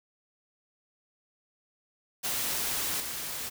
white noise with level steps, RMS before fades -31 / -36 dBFS, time 2.23-3.5 s, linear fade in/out 20 ms, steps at 3 s, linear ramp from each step 2 ms, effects none

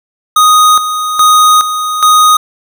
square tone with tremolo, 1244.5 Hz, D#6, in tune, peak -4 dBFS, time 0.36-2.37 s, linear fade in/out 5 ms, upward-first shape square, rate 1.2 Hz, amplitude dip 65%, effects none

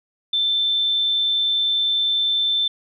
sine tone, 3545 Hz, A7, 12 cents sharp, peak -17 dBFS, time 0.33-2.68 s, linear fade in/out 5 ms, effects none

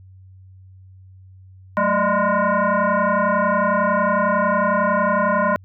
sine tone with frequency modulation, 220 Hz, A3, in tune, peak -15 dBFS, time 1.77-5.56 s, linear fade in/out 0 ms, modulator 409 Hz, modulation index 3.1, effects added 94 Hz sine -42 dBFS peak until 5.64 s

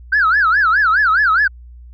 sine tone with vibrato, 1480 Hz, F#6, in tune, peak -9 dBFS, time 0.12-1.48 s, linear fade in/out 10 ms, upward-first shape sine, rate 4.8 Hz, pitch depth 270 cents each way, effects tanh soft clip ceiling -7 dBFS + added 60 Hz sine -35 dBFS peak until 1.93 s

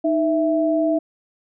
sine tone pair together, 311.1 / 659.3 Hz, D#4 / E5, 0 / 0 cents, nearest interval octave + minor second, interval 1300 cents, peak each -19 dBFS, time 0.04-0.99 s, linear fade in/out 10 ms, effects none

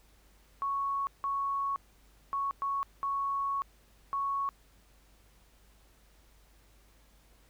sine tone bursts at uneven times, 1108.7 Hz, C#6, in tune, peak -29 dBFS, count 6, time 0.62-1.07 / 1.24-1.76 / 2.33-2.51 / 2.62-2.83 / 3.03-3.62 / 4.13-4.49 s, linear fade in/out 0 ms, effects added 50 Hz sine -61 dBFS peak until 7.49 s + pink hiss -65 dBFS RMS until 7.49 s

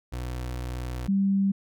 30% pulse / sine tone pair in turn, 61.74 / 196.01 Hz, B1 / G3, 0 / 0 cents, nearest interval octave + minor sixth, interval 2000 cents, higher second, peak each -28 / -20 dBFS, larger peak second, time 0.12-1.08 / 1.08-1.52 s, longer first, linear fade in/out 10 ms, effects none

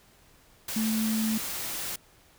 sine tone in noise, 220 Hz, A3, in tune, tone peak -25 dBFS, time 0.76-1.38 s, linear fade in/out 5 ms, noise white, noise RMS -34 dBFS, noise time 0.68-1.96 s, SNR +6 dB, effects pink hiss -59 dBFS RMS until 2.38 s

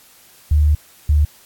sine tone pair in turn, 74.9 / 74.34 Hz, D2 / D2, +35 / +22 cents, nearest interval unison, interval 13 cents, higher first, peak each -10 dBFS, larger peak neither, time 0.51-0.75 / 1.09-1.25 s, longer first, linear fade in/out 5 ms, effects white hiss -48 dBFS RMS until 1.45 s + AAC 64 kbps

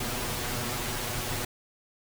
pink noise with comb filter, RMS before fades -32 dBFS, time 0-1.45 s, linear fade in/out 5 ms, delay 8.2 ms, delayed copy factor +1, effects none

